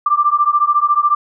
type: beating tone pair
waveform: sine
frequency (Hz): 1174.7 / 1188.7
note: D6 / D6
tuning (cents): 0 / +21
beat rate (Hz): 14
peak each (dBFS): -14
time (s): 0.06-1.15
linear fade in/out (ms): 5
effects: none